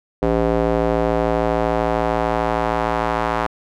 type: tone with band-pass filter sweep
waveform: square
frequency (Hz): 56.6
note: A1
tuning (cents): +50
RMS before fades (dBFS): -19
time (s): 0.22-3.47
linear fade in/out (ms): 5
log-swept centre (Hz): 470 to 1000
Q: 1.5
effects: none